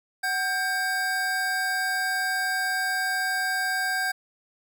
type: tone pair together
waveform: square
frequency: 749.3 / 1589 Hz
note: F#5 / G6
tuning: +22 / +23 cents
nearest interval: octave + minor second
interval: 1301 cents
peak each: -31 / -26 dBFS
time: 0.23-4.12 s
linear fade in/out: 10 ms
effects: none